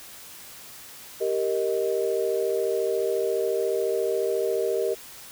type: chord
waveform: sine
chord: Eb major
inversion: first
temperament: equal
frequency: 392 / 466.2 / 622.3 Hz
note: G4 / Bb4 / Eb5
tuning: 0 / 0 / 0 cents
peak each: -26 / -26 / -29 dBFS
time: 1.2-4.95 s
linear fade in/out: 20 ms
effects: white hiss -44 dBFS RMS until 5.31 s